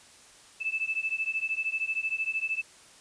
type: beating tone pair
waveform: sine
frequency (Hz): 2622 / 2635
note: E7 / E7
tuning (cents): -10 / -1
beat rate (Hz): 13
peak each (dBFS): -31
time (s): 0.6-2.62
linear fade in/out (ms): 20
effects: white hiss -54 dBFS RMS until 3 s + resampled to 22050 Hz